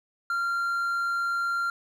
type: tone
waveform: triangle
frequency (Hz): 1384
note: F6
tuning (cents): -16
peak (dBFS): -23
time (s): 0.3-1.7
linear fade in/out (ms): 2
effects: none